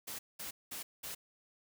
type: noise bursts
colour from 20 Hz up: white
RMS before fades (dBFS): -43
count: 4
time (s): 0.07-1.15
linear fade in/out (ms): 10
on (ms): 120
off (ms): 200
effects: none